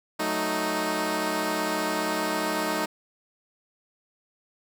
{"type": "chord", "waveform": "10% pulse", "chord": "D# diminished", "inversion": "first", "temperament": "equal", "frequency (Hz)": [185, 220, 311.1], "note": ["F#3", "A3", "D#4"], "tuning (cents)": [0, 0, 0], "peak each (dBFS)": [-25, -23, -19], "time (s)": [0.19, 2.86], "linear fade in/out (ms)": 10, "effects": []}